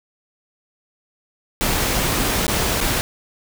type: noise with dropouts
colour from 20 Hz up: pink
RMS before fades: -20 dBFS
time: 1.61-3.01 s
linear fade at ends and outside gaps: 0 ms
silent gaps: 2.467-2.48 / 2.805-2.811 s
effects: none